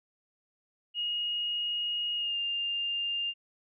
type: tone with pitch glide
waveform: sine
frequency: 2873 to 2803 Hz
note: F7 to F7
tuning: +48 to +6 cents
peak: -29 dBFS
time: 0.94-3.34 s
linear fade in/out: 50 ms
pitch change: -42 cents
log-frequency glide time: 2.16-2.37 s
effects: none